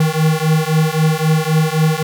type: beating tone pair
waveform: square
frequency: 155.56 / 159.36 Hz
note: D#3 / D#3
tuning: 0 / +42 cents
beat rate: 3.8 Hz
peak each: -16 dBFS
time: 0-2.03 s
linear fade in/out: 5 ms
effects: none